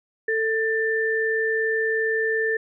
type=tone pair together; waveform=sine; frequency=444.1 / 1778.7 Hz; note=A4 / A6; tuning=+16 / +18 cents; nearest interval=2 octaves; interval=2402 cents; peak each=-23 dBFS; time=0.28-2.57 s; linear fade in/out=5 ms; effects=none

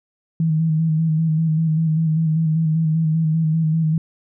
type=tone with vibrato; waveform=sine; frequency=159.5 Hz; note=D#3; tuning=43 cents sharp; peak=-15 dBFS; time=0.4-3.98 s; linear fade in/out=2 ms; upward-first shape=square; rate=5.1 Hz; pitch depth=33 cents each way; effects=none

